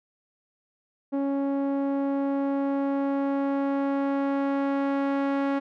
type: tone with low-pass filter sweep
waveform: sawtooth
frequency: 277.2 Hz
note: C#4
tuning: in tune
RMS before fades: -26 dBFS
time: 1.12-5.6 s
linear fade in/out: 20 ms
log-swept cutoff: 640 to 1700 Hz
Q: 0.73
effects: none